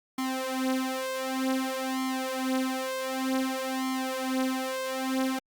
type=tone with flanger; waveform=sawtooth; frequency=261.6 Hz; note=C4; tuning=in tune; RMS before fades=-30 dBFS; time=0.18-5.39 s; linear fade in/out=5 ms; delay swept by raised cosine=0.93 to 5.73 ms; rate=0.54 Hz; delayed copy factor=+0.9; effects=Opus 48 kbps